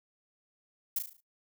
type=noise with echo; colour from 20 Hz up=violet; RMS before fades=-30 dBFS; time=0.96-0.99 s; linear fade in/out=5 ms; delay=36 ms; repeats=6; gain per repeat=-6 dB; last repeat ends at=1.206 s; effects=noise-tail reverb RT60 0.1 s tail -17 dB re dry